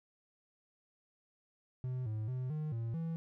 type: tone with pitch steps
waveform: triangle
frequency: 127.4 / 108.3 / 127.8 / 153.4 / 114.9 / 164.4 Hz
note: C3 / A2 / C3 / D#3 / A#2 / E3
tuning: -46 / -27 / -40 / -24 / -25 / -4 cents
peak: -33 dBFS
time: 1.84-3.16 s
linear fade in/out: 0 ms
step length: 220 ms
effects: none